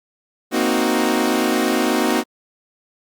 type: chord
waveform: sawtooth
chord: C half-diminished seventh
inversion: third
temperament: equal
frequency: 233.1 / 261.6 / 311.1 / 370 Hz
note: Bb3 / C4 / Eb4 / Gb4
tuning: 0 / 0 / 0 / 0 cents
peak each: -18 dBFS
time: 0.51-2.24 s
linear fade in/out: 50 ms
effects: Opus 48 kbps